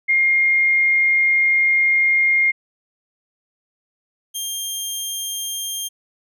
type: tone pair in turn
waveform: sine / 15% pulse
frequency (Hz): 2126 / 3199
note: C7 / G7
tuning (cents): +27 / +34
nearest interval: perfect fifth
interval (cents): 707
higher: second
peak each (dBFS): -13 / -17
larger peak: first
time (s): 0.08-2.52 / 4.34-5.89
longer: first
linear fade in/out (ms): 20
effects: none